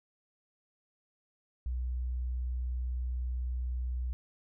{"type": "tone", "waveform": "sine", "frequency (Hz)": 62, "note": "B1", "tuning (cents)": 7, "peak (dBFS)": -31, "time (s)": [1.66, 4.13], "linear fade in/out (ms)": 0, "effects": []}